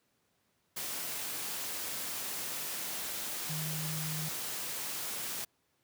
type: tone in noise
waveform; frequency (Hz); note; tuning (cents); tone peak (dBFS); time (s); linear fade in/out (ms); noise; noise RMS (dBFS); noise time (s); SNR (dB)
sine; 155.56; D#3; 0; -36; 3.49-4.29; 10; white; -38; 0.76-5.45; -1
effects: pink hiss -75 dBFS RMS until 5.83 s + high-pass 100 Hz 12 dB/octave